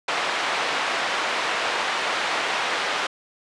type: band-pass noise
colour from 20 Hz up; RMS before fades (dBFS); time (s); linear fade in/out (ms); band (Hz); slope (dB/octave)
pink; -25; 0.08-3.07; 5; 710 to 3300; 12
effects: resampled to 22050 Hz